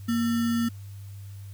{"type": "tone with sample-and-hold", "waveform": "sine", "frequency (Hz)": 233.1, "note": "A#3", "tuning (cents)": 0, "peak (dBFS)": -22, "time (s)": [0.08, 0.69], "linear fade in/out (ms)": 10, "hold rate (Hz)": 1575, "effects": ["added 99 Hz sine -38 dBFS peak until 1.53 s", "white hiss -57 dBFS RMS until 1.53 s"]}